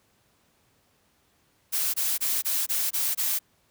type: noise bursts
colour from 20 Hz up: blue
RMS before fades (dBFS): -26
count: 7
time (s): 1.72-3.392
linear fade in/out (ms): 20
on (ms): 220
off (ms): 22
effects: pink hiss -66 dBFS RMS until 3.7 s + high-pass 60 Hz 12 dB/octave